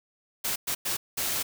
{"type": "noise bursts at uneven times", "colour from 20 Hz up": "white", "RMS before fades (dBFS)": -29, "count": 4, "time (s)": [[0.44, 0.56], [0.67, 0.75], [0.85, 0.97], [1.17, 1.43]], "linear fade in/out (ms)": 10, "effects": []}